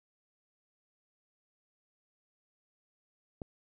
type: click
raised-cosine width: 2 ms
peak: -26 dBFS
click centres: 3.418 s
effects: none